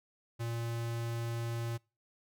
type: tone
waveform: square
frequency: 116.54 Hz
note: A#2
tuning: in tune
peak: -35 dBFS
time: 0.39-1.78 s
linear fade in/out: 20 ms
effects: noise-tail reverb RT60 0.3 s tail -25 dB re dry